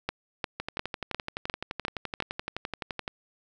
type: two click trains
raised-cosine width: 0.3 ms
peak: -16 / -12 dBFS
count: 30 / 7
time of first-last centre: 0.6-3.079 / 0.09-2.203 s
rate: 11.7 / 2.84 Hz
effects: none